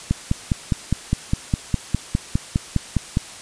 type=click train; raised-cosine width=5 ms; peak=-5 dBFS; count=16; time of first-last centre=0.11-3.171 s; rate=4.9 Hz; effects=white hiss -38 dBFS RMS until 3.41 s + resampled to 22050 Hz